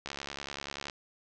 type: click train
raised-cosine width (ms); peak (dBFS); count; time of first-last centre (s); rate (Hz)
0.2; -20; 60; 0.06-0.898; 70.4
effects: low-pass 7000 Hz 12 dB/octave